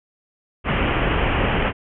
pink low-pass noise, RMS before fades -20 dBFS, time 0.64-1.73 s, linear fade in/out 50 ms, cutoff 3100 Hz, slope 96 dB/octave, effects none

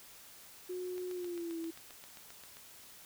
sine tone with pitch glide, 363.5 to 329.5 Hz, F#4 to E4, -31 to -1 cents, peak -37 dBFS, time 0.69-1.71 s, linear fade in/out 10 ms, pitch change -170 cents, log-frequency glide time 1.12-1.58 s
click train, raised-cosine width 0.2 ms, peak -34 dBFS, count 13, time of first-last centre 0.98-2.569 s, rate 7.55 Hz
effects white hiss -55 dBFS RMS until 3.05 s

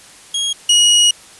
sawtooth tone pair in turn, 3281 / 2899 Hz, G#7 / F#7, -22 / -36 cents, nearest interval major second, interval 214 cents, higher first, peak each -13 / -5 dBFS, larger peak second, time 0.34-0.53 / 0.69-1.11 s, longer second, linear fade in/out 5 ms, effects white hiss -41 dBFS RMS until 1.39 s + resampled to 24000 Hz

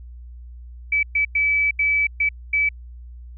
sine tone bursts at uneven times, 2299 Hz, D7, 37 cents flat, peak -16 dBFS, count 6, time 0.92-1.03 / 1.15-1.25 / 1.35-1.71 / 1.79-2.07 / 2.2-2.29 / 2.53-2.69 s, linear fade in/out 5 ms, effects added 60 Hz sine -36 dBFS peak until 3.37 s

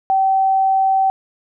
sine tone, 770 Hz, G5, 31 cents flat, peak -12 dBFS, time 0.1-1.1 s, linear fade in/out 0 ms, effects none

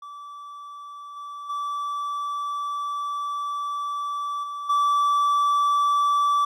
triangle tone with level steps, 1158 Hz, D6, 25 cents flat, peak -35 / -32 / -24 / -28 / -16 dBFS, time 0.02-6.45 s, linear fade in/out 5 ms, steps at 1.16 / 1.49 / 4.43 / 4.69 s, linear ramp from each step 10 ms, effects none

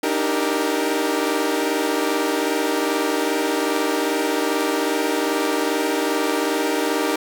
sawtooth chord, Eb major seventh, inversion third, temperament equal with one note detuned, 293.7 / 316.2 / 392 / 466.2 Hz, D4 / Eb4 / G4 / Bb4, 0 / +28 / 0 / 0 cents, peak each -21 dBFS, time 0.03-7.16 s, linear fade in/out 5 ms, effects none

